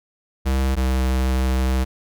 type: tone pair in turn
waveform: square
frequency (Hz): 66.1 / 64.74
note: C2 / C2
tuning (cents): +18 / -18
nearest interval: unison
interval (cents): 36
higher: first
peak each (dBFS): -18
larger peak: neither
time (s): 0.45-0.76 / 0.76-1.85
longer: second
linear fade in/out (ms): 20
effects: none